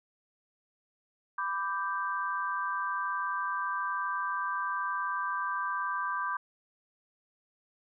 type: chord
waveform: sine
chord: G major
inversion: first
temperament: equal with one note detuned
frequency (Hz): 995.8 / 1174.7 / 1568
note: B5 / D6 / G6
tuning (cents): +14 / 0 / 0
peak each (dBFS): -35 / -33 / -35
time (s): 1.38-6.37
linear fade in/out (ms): 5
effects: none